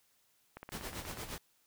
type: click train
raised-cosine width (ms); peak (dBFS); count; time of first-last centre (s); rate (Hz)
0.5; -30; 12; 0.57-1.233; 16.6
type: noise with tremolo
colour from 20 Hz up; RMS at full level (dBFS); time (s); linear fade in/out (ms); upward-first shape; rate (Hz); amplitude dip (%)
pink; -41; 0.72-1.38; 0; sine; 8.6; 65
effects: white hiss -72 dBFS RMS until 1.66 s